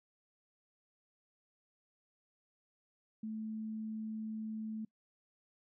sine tone, 218.5 Hz, A3, 12 cents flat, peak -38 dBFS, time 3.23-4.85 s, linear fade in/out 5 ms, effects noise-tail reverb RT60 0.1 s tail -25 dB re dry

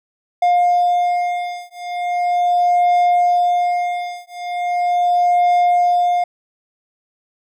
triangle beating tone pair, 708 / 708.39 Hz, F5 / F5, +23 / +24 cents, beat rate 0.39 Hz, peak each -15 dBFS, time 0.42-6.24 s, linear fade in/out 5 ms, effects none

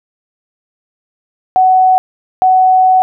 sine tone pair in turn, 747 / 747 Hz, F#5 / F#5, +16 / +16 cents, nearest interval unison, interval 0 cents, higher neither, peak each -5 dBFS, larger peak neither, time 1.56-1.98 / 2.42-3.02 s, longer second, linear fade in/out 0 ms, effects none

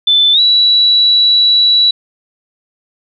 sine tone with pitch glide, 3520 to 3928 Hz, A7 to B7, 0 to -10 cents, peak -6 dBFS, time 0.07-1.91 s, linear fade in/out 5 ms, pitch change +190 cents, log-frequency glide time 0.33-0.4 s, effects none

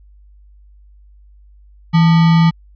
sine tone with sample-and-hold, 164.9 Hz, E3, 1 cent sharp, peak -7 dBFS, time 1.93-2.51 s, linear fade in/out 20 ms, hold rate 1050 Hz, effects added 50 Hz sine -42 dBFS peak until 2.75 s + resampled to 11025 Hz

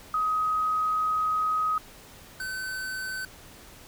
sine / square tone pair in turn, 1260 / 1524.6 Hz, D#6 / G6, +21 / -49 cents, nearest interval minor third, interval 330 cents, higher second, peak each -23 / -32 dBFS, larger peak first, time 0.14-1.78 / 2.4-3.25 s, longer first, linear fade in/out 2 ms, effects pink hiss -49 dBFS RMS until 3.87 s

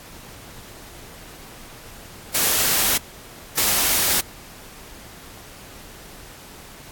white noise bursts at uneven times, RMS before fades -19 dBFS, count 2, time 2.34-2.98 / 3.57-4.21 s, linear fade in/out 10 ms, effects pink hiss -42 dBFS RMS until 6.91 s + AAC 64 kbps

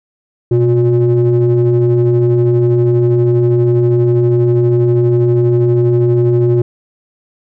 triangle ring-modulated tone, 117.4 Hz, A#2, 13 cents sharp, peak -3 dBFS, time 0.51-6.62 s, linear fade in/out 5 ms, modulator 241 Hz, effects none

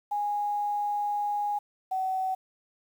sine tone pair in turn, 825 / 755.5 Hz, G#5 / F#5, -12 / +36 cents, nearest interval major second, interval 152 cents, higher first, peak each -26 dBFS, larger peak neither, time 0.11-1.59 / 1.91-2.35 s, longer first, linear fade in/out 10 ms, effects 9-bit

